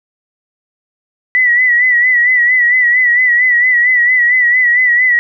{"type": "tone with vibrato", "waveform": "sine", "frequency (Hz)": 1963, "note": "B6", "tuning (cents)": -11, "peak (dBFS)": -7, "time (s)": [1.35, 5.19], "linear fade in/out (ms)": 0, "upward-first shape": "sine", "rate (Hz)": 4.4, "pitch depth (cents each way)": 59, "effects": []}